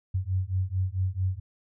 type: beating tone pair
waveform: sine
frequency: 91.5 / 96 Hz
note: F#2 / G2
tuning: -19 / -36 cents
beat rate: 4.5 Hz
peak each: -28 dBFS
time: 0.14-1.4 s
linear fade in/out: 10 ms
effects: none